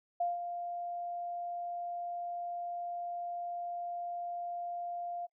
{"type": "tone with ADSR envelope", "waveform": "sine", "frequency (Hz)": 698.5, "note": "F5", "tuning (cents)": 0, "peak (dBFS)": -28, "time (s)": [0.2, 5.27], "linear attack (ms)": 7, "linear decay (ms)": 170, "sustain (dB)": -8, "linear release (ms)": 22, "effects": ["noise-tail reverb RT60 0.1 s tail -25 dB re dry"]}